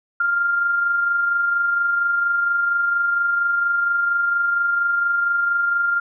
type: tone with amplitude modulation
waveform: sine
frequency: 1396.9 Hz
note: F6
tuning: in tune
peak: -15 dBFS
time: 0.2-6 s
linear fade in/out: 5 ms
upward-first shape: sine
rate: 24.3 Hz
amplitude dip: 35%
effects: none